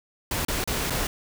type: noise with dropouts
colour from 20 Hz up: pink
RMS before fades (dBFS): -27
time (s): 0.31-1.07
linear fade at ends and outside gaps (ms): 2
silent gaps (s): 0.45-0.483 / 0.641-0.675 / 0.899-0.904
effects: none